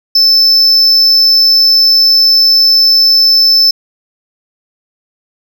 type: tone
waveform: triangle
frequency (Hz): 5274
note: E8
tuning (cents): 0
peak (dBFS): -3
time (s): 0.15-3.71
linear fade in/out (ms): 5
effects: none